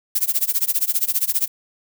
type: noise with tremolo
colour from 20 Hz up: violet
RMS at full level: -17 dBFS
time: 0.15-1.48 s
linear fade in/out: 5 ms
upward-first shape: sine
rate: 15 Hz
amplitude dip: 95%
effects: none